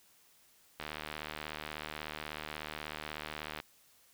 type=click train; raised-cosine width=0.3 ms; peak=-23 dBFS; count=215; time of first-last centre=0.8-3.601 s; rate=76.4 Hz; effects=white hiss -65 dBFS RMS until 4.13 s